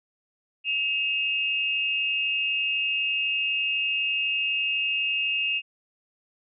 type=tone pair together; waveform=sine; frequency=2562 / 2794 Hz; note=E7 / F7; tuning=-50 / 0 cents; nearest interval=major second; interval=150 cents; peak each=-26 dBFS; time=0.64-5.62 s; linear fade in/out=50 ms; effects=none